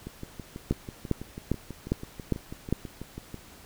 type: two click trains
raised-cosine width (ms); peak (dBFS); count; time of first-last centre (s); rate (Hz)
3; -11 / -24; 6 / 21; 0.71-2.726 / 0.07-3.343; 2.48 / 6.11
effects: pink hiss -51 dBFS RMS until 3.65 s